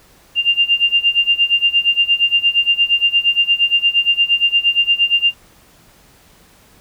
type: tone with tremolo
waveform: sine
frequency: 2794 Hz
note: F7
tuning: in tune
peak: -8 dBFS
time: 0.35-5.34 s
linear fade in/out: 50 ms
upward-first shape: sine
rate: 8.6 Hz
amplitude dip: 90%
effects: pink hiss -49 dBFS RMS until 6.8 s